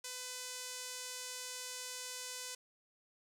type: tone with band-pass filter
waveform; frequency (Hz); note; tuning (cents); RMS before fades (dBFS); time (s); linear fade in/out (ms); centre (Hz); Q
sawtooth; 502; B4; +28; -45; 0.04-2.55; 5; 7100; 1.2
effects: none